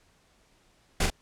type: noise with echo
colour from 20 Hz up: pink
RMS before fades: -24 dBFS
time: 1-1.06 s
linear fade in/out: 5 ms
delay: 42 ms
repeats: 1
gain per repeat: -4 dB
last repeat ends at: 1.102 s
effects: pink hiss -64 dBFS RMS until 1.21 s + low-pass 9000 Hz 12 dB/octave